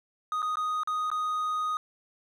triangle tone with dropouts, 1244.5 Hz, D#6, in tune, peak -25 dBFS, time 0.32-1.77 s, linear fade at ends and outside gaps 1 ms, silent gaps 0.42-0.427 / 0.556-0.57 / 0.834-0.874 / 1.102-1.115 s, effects none

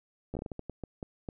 slowing click train, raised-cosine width 2 ms, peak -24 dBFS, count 12, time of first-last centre 0.34-1.288 s, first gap 12 ms, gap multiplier 1.36, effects none

